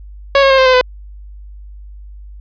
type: tone with pitch steps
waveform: sawtooth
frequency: 554.4 / 543.9 / 533.7 / 523.6 / 513.7 / 504 Hz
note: C#5 / C#5 / C5 / C5 / C5 / B4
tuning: 0 / -33 / +34 / +1 / -32 / +35 cents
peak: -3 dBFS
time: 0.35-0.812 s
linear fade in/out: 2 ms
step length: 77 ms
effects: added 50 Hz sine -31 dBFS peak until 2.4 s + resampled to 11025 Hz